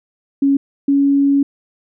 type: tone pair in turn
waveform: sine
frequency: 277.2 / 279.6 Hz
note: C#4 / C#4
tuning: 0 / +15 cents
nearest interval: unison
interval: 15 cents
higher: second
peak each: -10 dBFS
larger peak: neither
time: 0.42-0.57 / 0.88-1.43 s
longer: second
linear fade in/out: 5 ms
effects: none